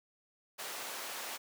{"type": "high-pass noise", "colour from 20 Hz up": "pink", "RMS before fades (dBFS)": -42, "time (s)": [0.58, 1.38], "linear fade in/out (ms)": 20, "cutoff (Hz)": 620, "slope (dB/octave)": 12, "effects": []}